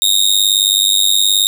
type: tone with amplitude modulation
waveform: sawtooth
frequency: 3729 Hz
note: A#7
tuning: in tune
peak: -3 dBFS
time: 0.02-1.47 s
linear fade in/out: 0 ms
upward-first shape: sine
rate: 98.9 Hz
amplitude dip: 100%
effects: none